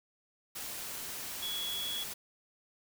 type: tone in noise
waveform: sine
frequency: 3361 Hz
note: G#7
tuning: 20 cents sharp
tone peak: -35 dBFS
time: 1.42-2.04 s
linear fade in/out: 10 ms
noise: white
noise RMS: -41 dBFS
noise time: 0.55-2.14 s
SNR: +3 dB
effects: none